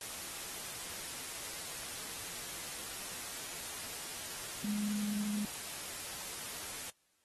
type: tone in noise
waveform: sine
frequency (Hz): 207.7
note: G#3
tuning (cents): 0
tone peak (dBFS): -33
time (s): 4.64-5.45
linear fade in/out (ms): 2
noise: white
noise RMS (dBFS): -43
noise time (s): 0.01-6.9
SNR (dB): +7
effects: white hiss -75 dBFS RMS until 7.24 s + AAC 32 kbps